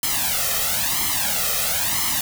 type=noise with flanger; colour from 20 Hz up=white; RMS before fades=-22 dBFS; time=0.03-2.21 s; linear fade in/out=2 ms; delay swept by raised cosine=0.96 to 1.6 ms; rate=1 Hz; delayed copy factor=+0.85; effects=none